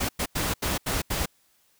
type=noise bursts at uneven times; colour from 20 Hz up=pink; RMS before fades=-27 dBFS; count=6; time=0-0.09 / 0.19-0.26 / 0.35-0.54 / 0.62-0.78 / 0.86-1.02 / 1.1-1.26 s; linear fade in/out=10 ms; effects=white hiss -65 dBFS RMS until 1.79 s